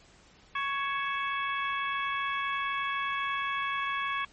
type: harmonic tone with a mistuned harmonic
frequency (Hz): 556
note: C#5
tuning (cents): +5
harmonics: 2 / 3 / 4 / 5 / 6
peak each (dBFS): -31 / -35 / -37 / -39 / -41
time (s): 0.55-4.25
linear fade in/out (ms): 5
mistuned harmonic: 5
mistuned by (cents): -97
effects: pink hiss -58 dBFS RMS until 4.32 s + MP3 32 kbps